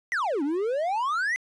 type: exponential two-way sweep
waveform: triangle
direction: down then up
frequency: 2063 to 270 to 2063 Hz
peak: -22 dBFS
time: 0.12-1.36 s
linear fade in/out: 0 ms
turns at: 0.43 s
effects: resampled to 22050 Hz + 10-bit

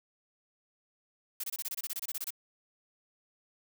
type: noise bursts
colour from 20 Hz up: blue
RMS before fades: -36 dBFS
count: 15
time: 1.4-2.305 s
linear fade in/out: 5 ms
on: 37 ms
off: 25 ms
effects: none

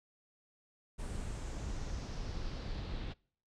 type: noise with low-pass filter sweep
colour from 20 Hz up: brown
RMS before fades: -40 dBFS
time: 0.98-3.14 s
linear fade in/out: 20 ms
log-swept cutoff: 9100 to 3700 Hz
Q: 3
effects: noise-tail reverb RT60 0.5 s tail -25 dB re dry

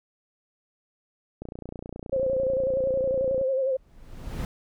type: click train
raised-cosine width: 2 ms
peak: -23 dBFS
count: 60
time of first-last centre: 1.42-3.413 s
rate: 29.6 Hz
type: tone with vibrato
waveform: sine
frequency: 530 Hz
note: C5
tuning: 22 cents sharp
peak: -22 dBFS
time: 2.12-3.77 s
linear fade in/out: 10 ms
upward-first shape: sine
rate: 11 Hz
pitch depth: 51 cents each way
type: noise with exponential growth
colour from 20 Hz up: brown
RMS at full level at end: -26 dBFS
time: 3.66-4.45 s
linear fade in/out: 1 ms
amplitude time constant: 170 ms
effects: none

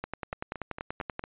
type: two click trains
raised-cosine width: 0.5 ms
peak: -18 / -22 dBFS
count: 13 / 5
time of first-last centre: 0.04-1.194 / 0.33-1.239 s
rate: 10.4 / 4.4 Hz
effects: resampled to 8000 Hz

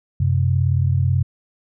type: tone pair together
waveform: sine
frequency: 92.5 / 130.91 Hz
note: F#2 / C3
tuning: 0 / +1 cents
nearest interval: tritone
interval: 601 cents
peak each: -17 / -18 dBFS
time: 0.2-1.23 s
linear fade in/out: 5 ms
effects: none

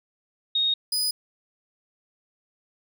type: tone pair in turn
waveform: sine / sawtooth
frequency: 3729 / 4978 Hz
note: A#7 / D#8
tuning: 0 / 0 cents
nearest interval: perfect fourth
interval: 500 cents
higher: second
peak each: -20 dBFS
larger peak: neither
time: 0.55-0.74 / 0.92-1.11 s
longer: neither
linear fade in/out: 5 ms
effects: none

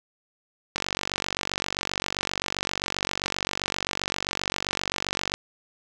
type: click train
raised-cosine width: 0.2 ms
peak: -8 dBFS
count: 219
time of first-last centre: 0.76-5.34 s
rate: 47.6 Hz
effects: none

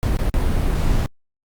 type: noise with dropouts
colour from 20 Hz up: brown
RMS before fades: -18 dBFS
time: 0.03-1.06 s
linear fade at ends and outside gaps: 0 ms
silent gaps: 0.169-0.189 / 0.298-0.341 / 0.6-0.604 s
effects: Opus 48 kbps

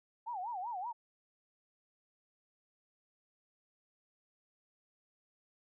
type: tone with vibrato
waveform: sine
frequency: 837 Hz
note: G#5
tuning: 13 cents sharp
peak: -37 dBFS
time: 0.26-0.93 s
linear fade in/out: 20 ms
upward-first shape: sine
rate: 5.2 Hz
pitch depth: 260 cents each way
effects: none

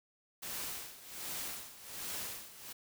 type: noise with tremolo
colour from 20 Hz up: white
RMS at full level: -40 dBFS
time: 0.42-2.73 s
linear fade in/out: 10 ms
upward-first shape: sine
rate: 1.3 Hz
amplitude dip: 80%
effects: none

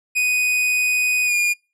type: tone with pitch glide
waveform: 45% pulse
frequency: 2489 to 2429 Hz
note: D#7 to D#7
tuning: 0 to -42 cents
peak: -16 dBFS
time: 0.15-1.54 s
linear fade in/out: 20 ms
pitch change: -42 cents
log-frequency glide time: 1.24-1.34 s
effects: noise-tail reverb RT60 0.3 s tail -26 dB re dry + low-pass 12000 Hz 12 dB/octave

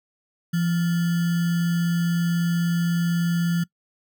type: tone with sample-and-hold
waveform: sine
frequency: 170.6 Hz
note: F3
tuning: 40 cents flat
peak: -19 dBFS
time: 0.53-3.64 s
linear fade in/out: 10 ms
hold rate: 1575 Hz
effects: noise-tail reverb RT60 0.1 s tail -22 dB re dry

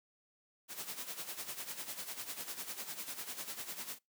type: noise with tremolo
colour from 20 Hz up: white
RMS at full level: -41 dBFS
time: 0.68-3.99 s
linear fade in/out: 50 ms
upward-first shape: sine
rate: 10 Hz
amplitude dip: 70%
effects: noise-tail reverb RT60 0.2 s tail -24 dB re dry + high-pass 150 Hz 12 dB/octave

